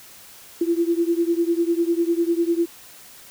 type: beating tone pair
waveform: sine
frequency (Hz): 335.5 / 345.5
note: E4 / F4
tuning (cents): +31 / -19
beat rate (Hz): 10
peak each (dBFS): -20 / -22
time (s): 0.61-2.66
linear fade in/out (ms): 5
effects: white hiss -45 dBFS RMS until 3.3 s